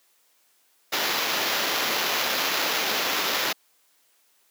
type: noise with sample-and-hold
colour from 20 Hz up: white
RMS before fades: -25 dBFS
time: 0.92-3.53 s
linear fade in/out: 10 ms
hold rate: 8820 Hz
effects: white hiss -64 dBFS RMS until 4.5 s + high-pass 300 Hz 12 dB/octave